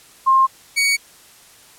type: tone pair in turn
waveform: sine / sawtooth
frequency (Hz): 1062 / 2243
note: C6 / C#7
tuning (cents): +25 / +20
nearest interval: octave + minor second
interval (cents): 1295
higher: second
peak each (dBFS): -10 / -11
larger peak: first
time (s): 0.26-0.47 / 0.76-0.97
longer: neither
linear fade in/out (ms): 20
effects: white hiss -47 dBFS RMS until 1.78 s + low-pass 12000 Hz 12 dB/octave